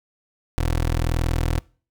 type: tone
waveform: 20% pulse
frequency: 41.08 Hz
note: E1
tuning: 5 cents flat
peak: -15 dBFS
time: 0.58-1.59 s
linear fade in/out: 0 ms
effects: noise-tail reverb RT60 0.4 s tail -23 dB re dry